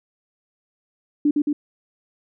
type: tone with echo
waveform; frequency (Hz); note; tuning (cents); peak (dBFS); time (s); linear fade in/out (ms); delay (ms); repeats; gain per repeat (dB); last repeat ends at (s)
sine; 293.7; D4; 0; -14; 1.25-1.31; 5; 110; 2; -2; 1.53
effects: none